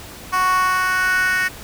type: tone with high-pass filter sweep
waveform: 10% pulse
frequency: 370 Hz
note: F#4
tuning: in tune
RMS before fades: -18 dBFS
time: 0.32-1.49 s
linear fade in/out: 20 ms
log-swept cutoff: 1000 to 1700 Hz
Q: 5
effects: pink hiss -37 dBFS RMS until 1.63 s